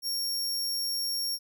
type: tone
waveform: sawtooth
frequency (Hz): 5530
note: F8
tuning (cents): -18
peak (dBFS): -26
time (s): 0.02-1.39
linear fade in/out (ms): 50
effects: none